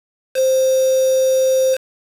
sine tone with quantisation, 523.3 Hz, C5, in tune, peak -12 dBFS, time 0.34-1.78 s, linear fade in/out 50 ms, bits 4, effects resampled to 32000 Hz

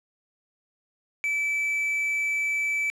triangle tone with quantisation, 2311 Hz, D7, 28 cents flat, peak -22 dBFS, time 1.24-2.9 s, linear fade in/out 0 ms, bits 8, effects low-pass 11000 Hz 12 dB/octave

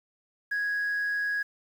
sine tone with amplitude modulation, 1660 Hz, G#6, 1 cent flat, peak -23 dBFS, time 0.51-1.43 s, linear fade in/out 10 ms, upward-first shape sine, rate 172 Hz, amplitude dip 30%, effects tanh soft clip ceiling -24 dBFS + 9-bit

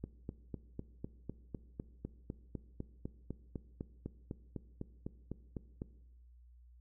click train, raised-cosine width 3 ms, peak -27 dBFS, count 24, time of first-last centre 0.04-5.819 s, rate 3.98 Hz, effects noise-tail reverb RT60 1.0 s tail -18 dB re dry + added 60 Hz sine -57 dBFS peak until 6.8 s

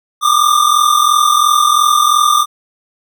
square tone pair together, 1177 / 1219.9 Hz, D6 / D#6, +3 / -35 cents, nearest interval minor second, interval 62 cents, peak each -12 dBFS, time 0.21-2.46 s, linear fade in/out 50 ms, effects none

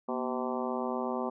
harmonic tone with a mistuned harmonic, 128.3 Hz, C3, 34 cents flat, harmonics 2 / 3 / 4 / 5 / 6 / 7 / 8 / 9, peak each -35 / -37 / -38 / -39 / -40 / -40 / -41 / -42 dBFS, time 0.08-1.3 s, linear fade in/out 10 ms, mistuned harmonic 2, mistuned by -110 cents, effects none

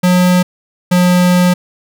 square tone pair in turn, 180.4 / 179.26 Hz, F#3 / F3, -44 / +45 cents, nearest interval unison, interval 11 cents, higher first, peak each -8 / -8 dBFS, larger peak neither, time 0.03-0.43 / 0.91-1.54 s, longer second, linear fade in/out 10 ms, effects none

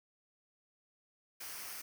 white noise with comb filter, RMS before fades -45 dBFS, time 1.4-1.82 s, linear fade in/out 10 ms, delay 0.27 ms, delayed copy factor -0.5, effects none

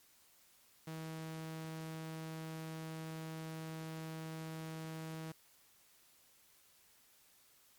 sawtooth tone, 160 Hz, D#3, 49 cents sharp, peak -39 dBFS, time 0.87-5.32 s, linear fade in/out 5 ms, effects white hiss -67 dBFS RMS until 7.78 s + MP3 96 kbps

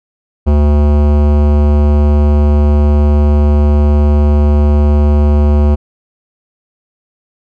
sine tone with hard clipping, 73.42 Hz, D2, in tune, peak -8 dBFS, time 0.46-5.76 s, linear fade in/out 20 ms, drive 18 dB, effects none

